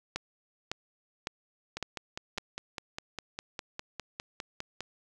two click trains, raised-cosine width 0.2 ms, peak -15 / -19 dBFS, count 5 / 16, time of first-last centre 0.16-2.382 / 1.77-4.806 s, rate 1.8 / 4.94 Hz, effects none

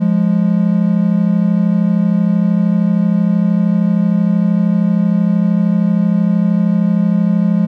triangle tone pair together, 174.61 / 207.6 Hz, F3 / G#3, 0 / 0 cents, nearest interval minor third, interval 300 cents, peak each -11 dBFS, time 0-7.67 s, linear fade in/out 20 ms, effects none

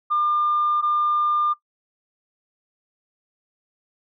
sine tone pair in turn, 1200 / 1200 Hz, D6 / D6, +37 / +37 cents, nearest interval unison, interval 0 cents, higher neither, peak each -17 dBFS, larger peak neither, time 0.1-0.82 / 0.82-1.54 s, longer neither, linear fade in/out 20 ms, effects noise-tail reverb RT60 0.1 s tail -19 dB re dry + tanh soft clip ceiling -13 dBFS

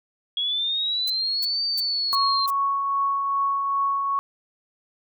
sine linear two-way sweep, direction up then down, 3317 to 4623 to 4135 Hz, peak -22 dBFS, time 0.37-2.46 s, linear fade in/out 2 ms, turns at 1.64 s
violet noise bursts, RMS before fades -32 dBFS, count 5, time 1.07-2.505 s, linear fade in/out 5 ms, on 31 ms, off 320 ms
sine tone with tremolo, 1108.7 Hz, C#6, in tune, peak -19 dBFS, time 2.13-4.19 s, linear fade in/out 0 ms, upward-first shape triangle, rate 2.5 Hz, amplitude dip 35%
effects none

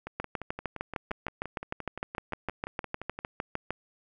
two click trains, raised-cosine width 0.5 ms, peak -22 / -16 dBFS, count 19 / 24, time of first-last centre 0.07-3.19 / 0.2-3.706 s, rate 5.77 / 6.56 Hz, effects none

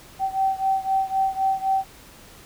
sine beating tone pair, 770 / 773.9 Hz, G5 / G5, -31 / -22 cents, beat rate 3.9 Hz, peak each -22 / -24 dBFS, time 0.19-1.85 s, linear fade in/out 50 ms, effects pink hiss -47 dBFS RMS until 2.45 s

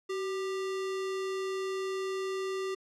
sine tone with sample-and-hold, 381.1 Hz, G4, 49 cents flat, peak -31 dBFS, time 0.09-2.75 s, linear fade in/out 10 ms, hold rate 1575 Hz, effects low-pass 7000 Hz 12 dB/octave

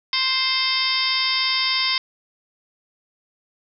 harmonic tone, 523.3 Hz, C5, in tune, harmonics 2 / 3 / 4 / 5 / 6 / 7 / 8 / 9 / 10, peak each -29 / -37 / -25 / -32 / -28 / -26 / -37 / -25 / -25 dBFS, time 0.13-1.98 s, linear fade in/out 2 ms, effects none

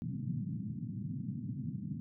pink band-pass noise, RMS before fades -39 dBFS, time 0.02-2 s, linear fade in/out 0 ms, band 110 to 250 Hz, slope 48 dB/octave, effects none

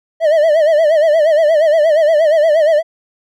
triangle tone with vibrato, 624 Hz, D#5, 5 cents sharp, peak -6 dBFS, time 0.2-2.83 s, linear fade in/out 50 ms, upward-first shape sine, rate 8.5 Hz, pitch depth 110 cents each way, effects none

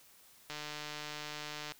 click train, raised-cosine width 0.2 ms, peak -24 dBFS, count 184, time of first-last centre 0.5-1.72 s, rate 150 Hz, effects white hiss -61 dBFS RMS until 1.79 s

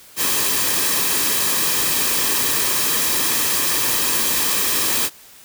white noise with comb filter, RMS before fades -19 dBFS, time 0.16-5.1 s, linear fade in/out 50 ms, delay 1.4 ms, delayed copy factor -0.5, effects white hiss -45 dBFS RMS until 5.44 s

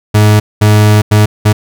40% pulse tone bursts at uneven times, 105.7 Hz, G#2, 31 cents sharp, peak -3 dBFS, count 4, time 0.14-0.4 / 0.61-1.02 / 1.11-1.26 / 1.45-1.53 s, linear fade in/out 10 ms, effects none

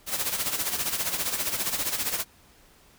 white noise with tremolo, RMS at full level -26 dBFS, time 0.06-2.25 s, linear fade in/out 50 ms, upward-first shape sine, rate 15 Hz, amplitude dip 65%, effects pink hiss -57 dBFS RMS until 2.98 s

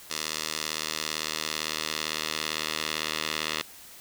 10% pulse tone with band-pass filter sweep, 77.78 Hz, D#2, in tune, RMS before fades -32 dBFS, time 0.1-3.62 s, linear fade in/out 5 ms, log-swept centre 5300 to 3500 Hz, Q 1.1, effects white hiss -48 dBFS RMS until 4 s

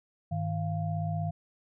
sine tone cluster, 101.2 / 157.4 / 694 Hz, G#2 / D#3 / F5, -44 / +20 / -11 cents, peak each -33 / -31 / -37 dBFS, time 0.31-1.31 s, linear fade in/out 10 ms, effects none

